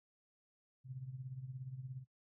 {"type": "tone with tremolo", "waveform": "sine", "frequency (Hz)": 130, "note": "C3", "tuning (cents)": -11, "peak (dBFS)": -40, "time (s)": [0.84, 2.05], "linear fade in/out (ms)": 50, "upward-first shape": "triangle", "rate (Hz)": 17, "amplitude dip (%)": 80, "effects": ["noise-tail reverb RT60 0.1 s tail -18 dB re dry"]}